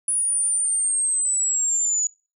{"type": "linear sweep", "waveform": "sine", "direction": "down", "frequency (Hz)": [9820, 6850], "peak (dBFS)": -19, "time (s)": [0.08, 2.07], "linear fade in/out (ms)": 2, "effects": ["noise-tail reverb RT60 0.3 s tail -23 dB re dry"]}